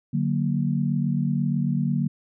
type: chord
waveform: sine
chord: D augmented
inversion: none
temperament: equal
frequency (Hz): 146.83 / 185 / 233.1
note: D3 / F#3 / A#3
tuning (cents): 0 / 0 / 0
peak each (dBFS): -24 / -26 / -26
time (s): 0.13-2.08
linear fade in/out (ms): 10
effects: none